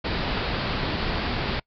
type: low-pass noise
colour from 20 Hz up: pink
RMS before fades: -27 dBFS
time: 0.04-1.6 s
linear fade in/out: 10 ms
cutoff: 4900 Hz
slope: 96 dB/octave
effects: noise-tail reverb RT60 0.1 s tail -25 dB re dry